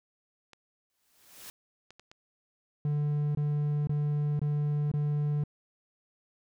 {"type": "clicks", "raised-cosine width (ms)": 0.2, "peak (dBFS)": -33, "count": 4, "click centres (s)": [0.533, 1.906, 1.996, 2.115]}
{"type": "noise with exponential growth", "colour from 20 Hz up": "white", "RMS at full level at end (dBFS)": -43, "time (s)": [0.9, 1.5], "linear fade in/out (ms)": 0, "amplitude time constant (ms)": 130}
{"type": "tone bursts", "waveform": "triangle", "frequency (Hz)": 147.5, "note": "D3", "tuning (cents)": 8, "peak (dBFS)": -24, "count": 5, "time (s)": [2.85, 5.438], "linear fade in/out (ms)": 2, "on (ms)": 500, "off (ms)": 22}
{"effects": []}